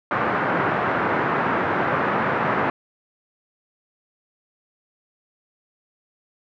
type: band-pass noise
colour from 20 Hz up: white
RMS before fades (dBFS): -22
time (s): 0.11-2.7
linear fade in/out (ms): 2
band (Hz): 110 to 1600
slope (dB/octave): 24
effects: none